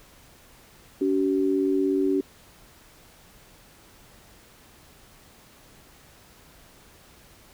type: tone pair together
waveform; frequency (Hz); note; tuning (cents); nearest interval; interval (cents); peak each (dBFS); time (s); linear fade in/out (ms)
sine; 284.3 / 381; C#4 / G4; +44 / -49; perfect fourth; 507; -23; 1.01-2.21; 5
effects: pink hiss -53 dBFS RMS until 7.53 s